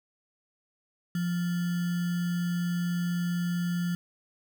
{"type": "tone with sample-and-hold", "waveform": "sine", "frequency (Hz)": 174.61, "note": "F3", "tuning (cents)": 0, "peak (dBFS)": -26, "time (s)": [1.15, 3.95], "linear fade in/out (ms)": 2, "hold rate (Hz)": 1575, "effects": []}